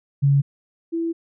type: tone pair in turn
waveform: sine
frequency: 140.1 / 332.2 Hz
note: C#3 / E4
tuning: +19 / +13 cents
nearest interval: octave + minor third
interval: 1494 cents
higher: second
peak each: -13 / -21 dBFS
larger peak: first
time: 0.22-0.42 / 0.92-1.13 s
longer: second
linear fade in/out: 20 ms
effects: none